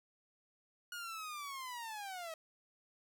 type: linear sweep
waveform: sawtooth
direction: down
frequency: 1448 to 631 Hz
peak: -39 dBFS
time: 0.92-2.34 s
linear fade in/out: 2 ms
effects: none